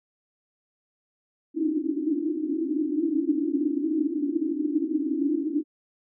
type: band-pass noise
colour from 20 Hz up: pink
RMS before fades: -26 dBFS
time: 1.54-5.64 s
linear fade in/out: 50 ms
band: 280 to 330 Hz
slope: 96 dB/octave
effects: none